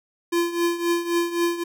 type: tone with tremolo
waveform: square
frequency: 342.8 Hz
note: F4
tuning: 32 cents flat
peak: -18 dBFS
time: 0.32-1.64 s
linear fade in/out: 10 ms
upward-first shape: triangle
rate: 3.8 Hz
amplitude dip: 80%
effects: none